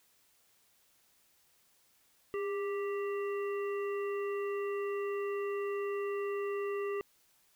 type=harmonic tone with a mistuned harmonic; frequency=392 Hz; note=G4; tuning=in tune; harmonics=1 / 3 / 5 / 7; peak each=-33 / -43 / -47 / -50 dBFS; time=2.34-7.01 s; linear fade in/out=0 ms; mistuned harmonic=1; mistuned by=+52 cents; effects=white hiss -69 dBFS RMS until 7.55 s